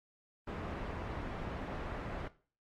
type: low-pass noise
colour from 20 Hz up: pink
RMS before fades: -41 dBFS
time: 0.47-2.28 s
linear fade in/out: 5 ms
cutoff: 1500 Hz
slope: 12 dB/octave
effects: noise-tail reverb RT60 0.4 s tail -17 dB re dry + AAC 48 kbps